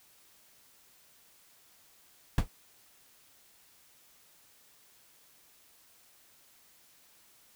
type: noise with exponential decay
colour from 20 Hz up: brown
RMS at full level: -17 dBFS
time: 2.38-2.48 s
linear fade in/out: 2 ms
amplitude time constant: 21 ms
effects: white hiss -62 dBFS RMS until 7.55 s